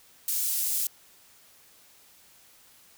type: high-pass noise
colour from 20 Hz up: pink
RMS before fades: -28 dBFS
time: 0.28-0.87 s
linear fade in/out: 2 ms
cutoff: 9600 Hz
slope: 12 dB/octave
effects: white hiss -57 dBFS RMS until 2.97 s